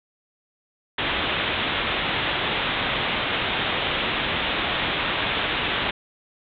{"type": "low-pass noise", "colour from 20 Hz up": "white", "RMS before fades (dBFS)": -25, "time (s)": [0.98, 5.91], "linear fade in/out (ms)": 5, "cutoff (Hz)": 3700, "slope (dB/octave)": 96, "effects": []}